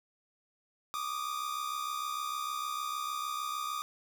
45% pulse tone pair together, 1164.4 / 1231 Hz, D6 / D#6, -15 / -19 cents, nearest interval minor second, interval 96 cents, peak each -38 / -36 dBFS, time 0.94-3.82 s, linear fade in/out 0 ms, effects none

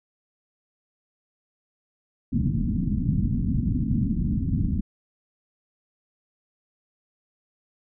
white low-pass noise, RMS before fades -24 dBFS, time 2.32-4.81 s, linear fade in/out 10 ms, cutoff 250 Hz, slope 48 dB/octave, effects none

